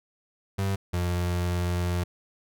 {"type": "tone pair in turn", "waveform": "35% pulse", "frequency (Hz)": [97.5, 88.22], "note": ["G2", "F2"], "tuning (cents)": [-9, 18], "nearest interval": "major second", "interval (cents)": 173, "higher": "first", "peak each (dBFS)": -23, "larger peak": "neither", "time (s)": [[0.58, 0.76], [0.93, 2.04]], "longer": "second", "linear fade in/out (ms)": 10, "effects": []}